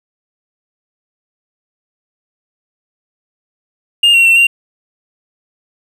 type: tone with pitch steps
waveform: triangle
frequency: 2821 / 2738 / 2704 / 2767 Hz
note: F7 / F7 / E7 / F7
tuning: +17 / -35 / +43 / -17 cents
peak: -4 dBFS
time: 4.03-4.47 s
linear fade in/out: 5 ms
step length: 110 ms
effects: none